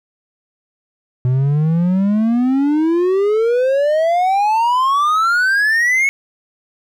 triangle exponential sweep, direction up, 123.47 to 2217 Hz, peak -10 dBFS, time 1.25-6.09 s, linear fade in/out 0 ms, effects none

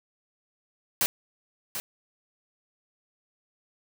white noise with echo, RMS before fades -24 dBFS, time 1.01-1.06 s, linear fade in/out 0 ms, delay 740 ms, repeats 1, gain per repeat -9 dB, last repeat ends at 1.8 s, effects none

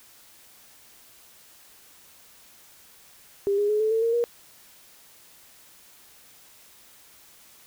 sine tone with pitch steps, 399.9 / 411.4 / 423.2 / 435.3 / 447.8 / 460.7 / 473.9 Hz, G4 / G#4 / G#4 / A4 / A4 / A#4 / A#4, +35 / -16 / +33 / -19 / +30 / -20 / +28 cents, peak -20 dBFS, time 3.47-4.24 s, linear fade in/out 0 ms, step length 110 ms, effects white hiss -53 dBFS RMS until 7.66 s

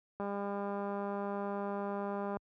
click train, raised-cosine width 1 ms, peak -25 dBFS, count 437, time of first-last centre 0.2-2.369 s, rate 201 Hz, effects high-pass 60 Hz 12 dB/octave

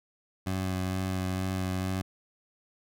20% pulse tone with vibrato, 93.5 Hz, F#2, 19 cents sharp, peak -24 dBFS, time 0.46-2.02 s, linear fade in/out 10 ms, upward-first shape sine, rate 2.2 Hz, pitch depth 15 cents each way, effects none

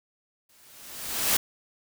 white noise with exponential growth, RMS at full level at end -21 dBFS, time 0.49-1.37 s, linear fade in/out 5 ms, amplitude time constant 190 ms, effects none

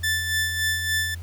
sawtooth tone with tremolo, 1760 Hz, A6, in tune, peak -17 dBFS, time 0.03-1.15 s, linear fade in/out 10 ms, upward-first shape sine, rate 3.5 Hz, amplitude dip 50%, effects added 85 Hz sine -32 dBFS peak until 1.22 s + pink hiss -51 dBFS RMS until 1.22 s

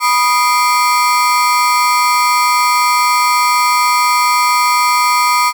35% pulse ring-modulated tone, 1108.7 Hz, C#6, in tune, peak -5 dBFS, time 0-5.53 s, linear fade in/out 50 ms, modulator 128 Hz, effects none

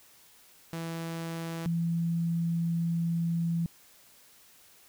sawtooth / sine tone pair in turn, 165.3 / 168 Hz, E3 / E3, +5 / +33 cents, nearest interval unison, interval 28 cents, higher second, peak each -30 / -26 dBFS, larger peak second, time 0.73-1.66 / 1.66-3.66 s, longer second, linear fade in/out 0 ms, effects white hiss -58 dBFS RMS until 4.88 s

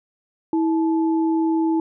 sine tone pair together, 324.4 / 866 Hz, E4 / A5, -28 / -28 cents, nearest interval octave + perfect fourth, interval 1700 cents, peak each -17 / -28 dBFS, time 0.53-1.8 s, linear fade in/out 2 ms, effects none

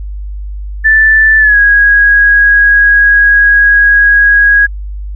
sine tone with pitch glide, 1760 to 1651.7 Hz, A6 to G#6, 0 to -10 cents, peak -3 dBFS, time 0.84-4.67 s, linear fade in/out 20 ms, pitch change -110 cents, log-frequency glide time 1.39-1.57 s, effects added 50 Hz sine -18 dBFS peak until 5.15 s

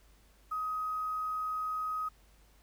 sine tone with quantisation, 1260 Hz, D#6, 21 cents sharp, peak -32 dBFS, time 0.51-2.09 s, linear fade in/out 10 ms, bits 10, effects added 50 Hz sine -61 dBFS peak until 2.62 s + pink hiss -66 dBFS RMS until 2.62 s

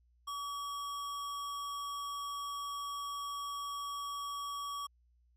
sine tone with sample-and-hold, 1142 Hz, D6, 49 cents flat, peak -37 dBFS, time 0.27-4.87 s, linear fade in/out 10 ms, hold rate 4410 Hz, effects added 60 Hz sine -66 dBFS peak until 5.36 s + low-pass 12000 Hz 12 dB/octave

